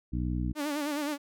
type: harmonic tone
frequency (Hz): 61.1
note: B1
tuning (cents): -18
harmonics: 1 / 2 / 3 / 4 / 5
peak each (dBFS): -31 / -34 / -36 / -37 / -38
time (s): 0.12-0.53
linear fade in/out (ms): 20
type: tone with vibrato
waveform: sawtooth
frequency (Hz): 293.7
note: D4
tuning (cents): 0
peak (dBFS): -26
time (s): 0.55-1.18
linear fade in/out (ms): 50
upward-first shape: sine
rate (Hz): 9.6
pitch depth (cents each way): 74
effects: none